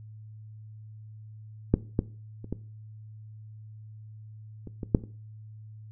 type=clicks; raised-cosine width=3 ms; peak=-6 / -10 / -27 / -17 / -26 / -20 / -6 / -28 dBFS; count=8; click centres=1.74 / 1.991 / 2.444 / 2.526 / 4.673 / 4.832 / 4.948 / 5.038 s; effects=noise-tail reverb RT60 0.4 s tail -18 dB re dry + added 108 Hz sine -43 dBFS peak until 5.91 s